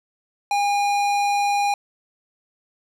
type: tone with tanh clipping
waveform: sine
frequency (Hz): 812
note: G#5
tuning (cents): -39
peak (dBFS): -20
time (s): 0.51-1.74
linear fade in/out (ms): 2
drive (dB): 18
effects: none